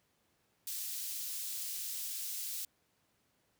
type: high-pass noise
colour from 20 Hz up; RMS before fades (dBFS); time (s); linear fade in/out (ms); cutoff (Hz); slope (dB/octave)
white; -40; 0.67-2.65; 2; 4000; 12
effects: pink hiss -75 dBFS RMS until 3.59 s + high-pass 80 Hz 12 dB/octave